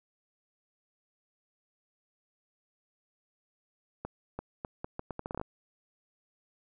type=accelerating click train; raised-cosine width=1 ms; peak=-22 dBFS; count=13; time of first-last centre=4.05-5.414 s; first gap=340 ms; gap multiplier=0.76; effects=none